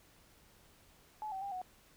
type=tone with pitch steps; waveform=sine; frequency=856 / 767 / 797 / 737 Hz; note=A5 / G5 / G5 / F#5; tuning=-48 / -38 / +28 / -7 cents; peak=-38 dBFS; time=1.22-1.616 s; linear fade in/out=0 ms; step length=99 ms; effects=pink hiss -64 dBFS RMS until 1.96 s